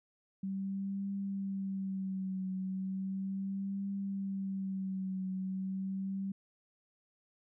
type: tone with vibrato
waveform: sine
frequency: 192.7 Hz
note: G3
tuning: 29 cents flat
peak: -34 dBFS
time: 0.43-6.32 s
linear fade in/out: 5 ms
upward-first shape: triangle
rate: 0.36 Hz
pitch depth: 47 cents each way
effects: none